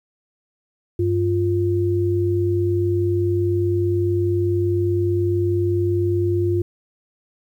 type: tone pair together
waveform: sine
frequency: 98 / 349.2 Hz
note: G2 / F4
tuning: 0 / 0 cents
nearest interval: octave + minor seventh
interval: 2200 cents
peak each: -20 / -19 dBFS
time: 0.99-6.62 s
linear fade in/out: 5 ms
effects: 9-bit